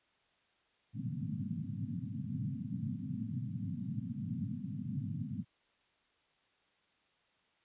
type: band-pass noise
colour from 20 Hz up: pink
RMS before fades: -39 dBFS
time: 0.93-5.45 s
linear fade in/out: 50 ms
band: 100 to 260 Hz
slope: 96 dB/octave
effects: white hiss -73 dBFS RMS until 7.64 s + resampled to 8000 Hz